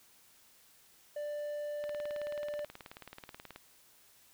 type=tone; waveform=triangle; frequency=590 Hz; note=D5; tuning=8 cents sharp; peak=-34 dBFS; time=1.16-2.65 s; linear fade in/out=5 ms
type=click train; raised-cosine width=0.3 ms; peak=-30 dBFS; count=33; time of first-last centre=1.84-3.56 s; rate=18.6 Hz
effects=white hiss -63 dBFS RMS until 4.33 s